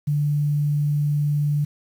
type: tone with quantisation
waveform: sine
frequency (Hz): 146.83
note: D3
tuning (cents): 0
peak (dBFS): -18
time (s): 0.07-1.65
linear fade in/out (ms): 10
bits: 8
effects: none